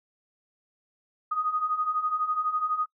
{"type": "beating tone pair", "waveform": "sine", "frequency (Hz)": [1236, 1248], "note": ["D#6", "D#6"], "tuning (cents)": [-12, 5], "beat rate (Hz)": 12, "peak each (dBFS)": [-31, -26], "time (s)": [1.31, 2.86], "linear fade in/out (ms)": 10, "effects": ["noise-tail reverb RT60 0.1 s tail -26 dB re dry"]}